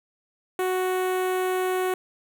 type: tone with notch filter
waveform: sawtooth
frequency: 370 Hz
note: F#4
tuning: in tune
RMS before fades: -25 dBFS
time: 0.59-1.94 s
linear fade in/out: 2 ms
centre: 5000 Hz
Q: 0.68
effects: none